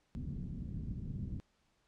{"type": "low-pass noise", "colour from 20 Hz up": "white", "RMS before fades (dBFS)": -41, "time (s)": [0.15, 1.4], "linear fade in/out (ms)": 0, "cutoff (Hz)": 200, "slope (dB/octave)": 24, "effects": ["pink hiss -75 dBFS RMS until 1.87 s", "low-pass 7000 Hz 12 dB/octave"]}